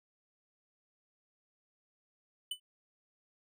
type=tone with exponential decay; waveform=square; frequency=3000 Hz; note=F#7; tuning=23 cents sharp; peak=-32 dBFS; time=2.51-2.6 s; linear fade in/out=5 ms; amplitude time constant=18 ms; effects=none